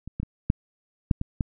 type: clicks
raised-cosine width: 5 ms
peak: -24 / -17 / -19 / -7 / -6 / -16 / -12 dBFS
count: 7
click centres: 0.076 / 0.2 / 0.231 / 0.501 / 1.112 / 1.214 / 1.408 s
effects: none